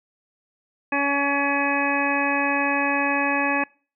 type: harmonic tone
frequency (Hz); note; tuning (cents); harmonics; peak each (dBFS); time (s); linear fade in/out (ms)
282; C#4; +30; 1 / 2 / 3 / 4 / 6 / 7 / 8 / 9; -26 / -29 / -27 / -29 / -26 / -34 / -37 / -26; 0.92-3.64; 5
effects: noise-tail reverb RT60 0.4 s tail -26 dB re dry